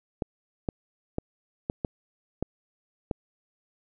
clicks, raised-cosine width 2 ms, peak -14 dBFS, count 7, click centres 0.222 / 0.688 / 1.184 / 1.699 / 1.848 / 2.426 / 3.112 s, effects none

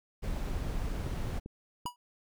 brown noise, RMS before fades -34 dBFS, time 0.22-1.4 s, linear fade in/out 20 ms
click train, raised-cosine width 3 ms, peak -29 dBFS, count 4, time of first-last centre 0.67-1.856 s, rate 2.53 Hz
square tone with exponential decay, 973 Hz, B5, 26 cents flat, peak -30 dBFS, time 1.86-1.96 s, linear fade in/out 1 ms, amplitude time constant 21 ms
effects none

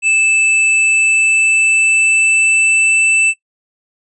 square tone with pitch glide, 2632 to 2649 Hz, E7 to E7, -3 to +8 cents, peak -10 dBFS, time 0.02-3.34 s, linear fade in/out 50 ms, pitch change +11 cents, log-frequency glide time 0.78-2.97 s, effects noise-tail reverb RT60 0.1 s tail -18 dB re dry + resampled to 22050 Hz

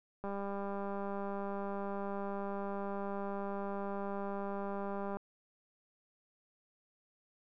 click train, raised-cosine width 1 ms, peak -27 dBFS, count 982, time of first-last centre 0.24-5.17 s, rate 199 Hz, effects none

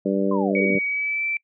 harmonic tone, 98 Hz, G2, in tune, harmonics 2 / 3 / 4 / 5 / 6, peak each -23 / -25 / -26 / -27 / -28 dBFS, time 0.05-0.79 s, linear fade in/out 10 ms
sine linear sweep, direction down, 1071 to 128.4 Hz, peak -27 dBFS, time 0.31-0.76 s, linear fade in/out 5 ms
sine tone with pitch glide, 2259 to 2331 Hz, C#7 to D7, +32 to -14 cents, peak -22 dBFS, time 0.55-1.37 s, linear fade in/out 2 ms, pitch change +54 cents, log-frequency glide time 0.85-1.24 s
effects noise-tail reverb RT60 0.1 s tail -26 dB re dry

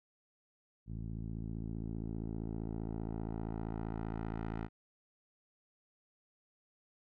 10% pulse tone with low-pass filter sweep, 55.2 Hz, A1, 6 cents sharp, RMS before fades -40 dBFS, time 0.86-4.69 s, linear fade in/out 50 ms, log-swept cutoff 160 to 1800 Hz, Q 0.86, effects none

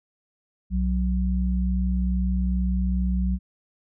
sine tone pair together, 62.2 / 184.67 Hz, B1 / F#3, +13 / -3 cents, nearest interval octave + perfect fifth, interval 1884 cents, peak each -22 / -25 dBFS, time 0.7-3.39 s, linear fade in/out 50 ms, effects none

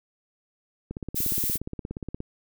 click train, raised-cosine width 3 ms, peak -20 dBFS, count 23, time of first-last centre 0.91-2.204 s, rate 17 Hz
violet noise, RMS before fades -27 dBFS, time 1.15-1.58 s, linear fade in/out 20 ms
effects none

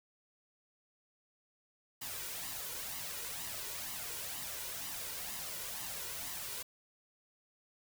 white noise with flanger, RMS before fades -42 dBFS, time 2.01-6.63 s, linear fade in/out 10 ms, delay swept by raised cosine 1 to 2.1 ms, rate 2.1 Hz, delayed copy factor +0.55, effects none

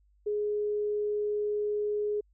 sine tone, 417.4 Hz, G#4, 9 cents sharp, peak -27 dBFS, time 0.26-2.21 s, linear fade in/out 10 ms, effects added 50 Hz sine -62 dBFS peak until 2.33 s

